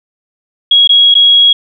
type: tone with dropouts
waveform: sine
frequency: 3313 Hz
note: G#7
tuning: 5 cents flat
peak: -3 dBFS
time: 0.71-1.53 s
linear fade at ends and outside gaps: 5 ms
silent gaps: 0.875-0.892 / 1.142-1.151 s
effects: none